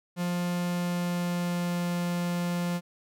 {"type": "tone with pitch glide", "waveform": "45% pulse", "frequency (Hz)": [175.9, 174.68], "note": ["F3", "F3"], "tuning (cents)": [13, 1], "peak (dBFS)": -27, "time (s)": [0.16, 2.81], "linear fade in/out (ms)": 50, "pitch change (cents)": -12, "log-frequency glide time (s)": [0.66, 1.87], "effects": []}